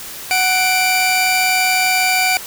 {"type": "tone pair together", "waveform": "sawtooth", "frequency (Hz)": [742, 2349], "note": ["F#5", "D7"], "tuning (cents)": [5, 0], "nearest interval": "octave + minor sixth", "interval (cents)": 1995, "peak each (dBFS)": [-13, -12], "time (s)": [0.31, 2.37], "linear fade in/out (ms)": 0, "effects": ["white hiss -31 dBFS RMS until 2.46 s"]}